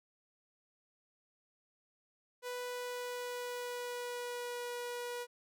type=tone with pitch glide; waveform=sawtooth; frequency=493.7 to 484.9 Hz; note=B4 to B4; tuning=-1 to -32 cents; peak=-35 dBFS; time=2.42-5.27 s; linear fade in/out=50 ms; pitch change=-31 cents; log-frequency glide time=2.61-4.68 s; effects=none